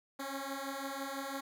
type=beating tone pair; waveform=10% pulse; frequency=270 / 276 Hz; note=C#4 / C#4; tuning=-45 / -7 cents; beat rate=6 Hz; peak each=-34 / -32 dBFS; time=0.19-1.41 s; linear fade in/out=10 ms; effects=none